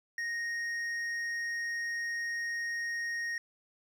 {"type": "tone with hard clipping", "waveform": "sine", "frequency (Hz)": 1864.7, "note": "A#6", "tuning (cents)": 0, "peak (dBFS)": -34, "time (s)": [0.18, 3.38], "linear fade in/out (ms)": 2, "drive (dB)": 6, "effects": []}